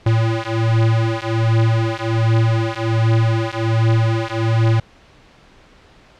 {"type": "beating tone pair", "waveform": "square", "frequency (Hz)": [112.2, 113.5], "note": ["A2", "A#2"], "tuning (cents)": [34, -46], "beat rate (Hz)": 1.3, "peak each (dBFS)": -18, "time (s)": [0.06, 4.8], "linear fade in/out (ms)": 5, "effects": ["pink hiss -48 dBFS RMS until 6.19 s", "low-pass 4000 Hz 12 dB/octave"]}